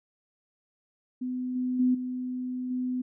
sine tone with level steps, 252.3 Hz, B3, 37 cents sharp, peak -29 / -26 / -20 / -30 / -27 dBFS, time 1.21-3.02 s, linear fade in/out 10 ms, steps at 1.55 / 1.79 / 1.94 / 2.7 s, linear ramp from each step 10 ms, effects none

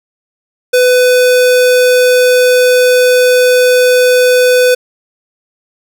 square tone, 500 Hz, B4, 21 cents sharp, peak -6 dBFS, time 0.73-4.75 s, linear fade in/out 10 ms, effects none

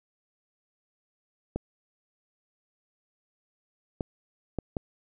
clicks, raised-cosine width 2 ms, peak -16 dBFS, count 4, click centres 1.56 / 4.008 / 4.587 / 4.768 s, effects none

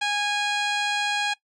15% pulse tone with low-pass filter, 825 Hz, G#5, 12 cents flat, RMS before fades -25 dBFS, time 0.01-1.34 s, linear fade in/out 10 ms, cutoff 5400 Hz, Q 1.9, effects noise-tail reverb RT60 0.1 s tail -20 dB re dry

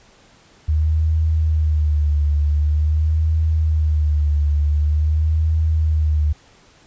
sine tone with vibrato, 76.4 Hz, D#2, 31 cents flat, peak -14 dBFS, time 0.68-6.33 s, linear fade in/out 10 ms, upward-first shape sine, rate 0.46 Hz, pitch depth 65 cents each way, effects pink hiss -51 dBFS RMS until 6.86 s + resampled to 16000 Hz

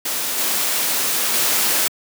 white noise with level steps, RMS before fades -23 / -20 / -18 dBFS, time 0.05-1.88 s, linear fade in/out 5 ms, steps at 0.38 / 1.34 s, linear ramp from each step 2 ms, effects high-pass 200 Hz 12 dB/octave

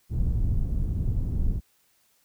pink low-pass noise, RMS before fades -25 dBFS, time 0.09-1.61 s, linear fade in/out 50 ms, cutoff 120 Hz, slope 12 dB/octave, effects white hiss -66 dBFS RMS until 2.24 s

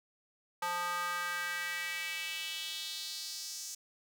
square tone with high-pass filter sweep, 175.7 Hz, F3, 11 cents sharp, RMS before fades -38 dBFS, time 0.62-3.75 s, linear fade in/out 5 ms, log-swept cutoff 970 to 6200 Hz, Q 2.9, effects none

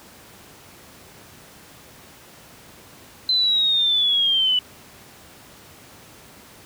sine linear sweep, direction down, 4067 to 2960 Hz, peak -16 dBFS, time 3.29-4.59 s, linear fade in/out 2 ms, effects pink hiss -46 dBFS RMS until 6.65 s + high-pass 80 Hz 12 dB/octave

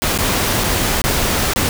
pink noise with dropouts, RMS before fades -17 dBFS, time 0.02-1.69 s, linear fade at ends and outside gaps 0 ms, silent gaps 0.177-0.187 / 0.637-0.641 / 1.017-1.04 / 1.535-1.56 s, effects none

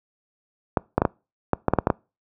clicks, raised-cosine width 1 ms, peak -3 dBFS, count 10, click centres 0.772 / 0.98 / 1.019 / 1.052 / 1.533 / 1.683 / 1.736 / 1.787 / 1.871 / 1.902 s, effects noise-tail reverb RT60 0.3 s tail -26 dB re dry + high-pass 60 Hz 12 dB/octave

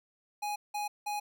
square tone bursts, 830.6 Hz, G#5, in tune, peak -33 dBFS, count 3, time 0.42-1.2 s, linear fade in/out 10 ms, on 140 ms, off 180 ms, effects none

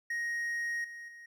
triangle tone with level steps, 1875 Hz, A#6, 10 cents sharp, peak -30 / -41 / -46 dBFS, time 0.1-1.26 s, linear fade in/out 5 ms, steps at 0.84 / 1.08 s, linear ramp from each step 5 ms, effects none

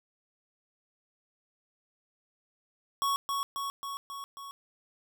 square tone with echo, 1112 Hz, C#6, 5 cents sharp, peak -27 dBFS, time 3.02-3.16 s, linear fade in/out 0 ms, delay 270 ms, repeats 5, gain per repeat -3 dB, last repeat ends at 4.51 s, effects none

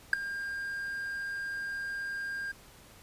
triangle tone with ADSR envelope, 1604 Hz, G6, 39 cents sharp, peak -13 dBFS, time 0.13-2.52 s, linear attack 3 ms, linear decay 6 ms, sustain -19 dB, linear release 8 ms, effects pink hiss -55 dBFS RMS until 3.02 s + resampled to 32000 Hz

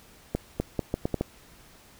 accelerating click train, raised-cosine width 2 ms, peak -12 dBFS, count 7, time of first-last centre 0.35-1.21 s, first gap 250 ms, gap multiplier 0.77, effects pink hiss -54 dBFS RMS until 1.99 s

